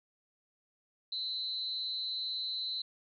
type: tone with amplitude modulation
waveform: sine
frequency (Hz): 4040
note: B7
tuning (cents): +39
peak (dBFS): -30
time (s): 1.12-2.82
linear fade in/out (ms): 5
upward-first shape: sine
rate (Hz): 222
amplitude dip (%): 85
effects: none